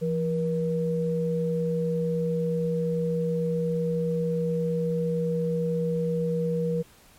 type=tone pair together; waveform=sine; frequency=168.87 / 477.9 Hz; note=E3 / A#4; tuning=+42 / +43 cents; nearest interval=octave + tritone; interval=1801 cents; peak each=-26 dBFS; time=0.01-6.83 s; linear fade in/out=20 ms; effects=pink hiss -55 dBFS RMS until 7.18 s + MP3 64 kbps